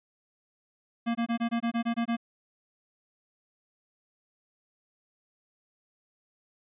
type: tone bursts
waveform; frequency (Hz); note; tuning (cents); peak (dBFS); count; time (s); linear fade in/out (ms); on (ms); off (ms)
square; 233.1; A#3; 0; -26; 10; 1.06-2.168; 20; 91; 22
effects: resampled to 8000 Hz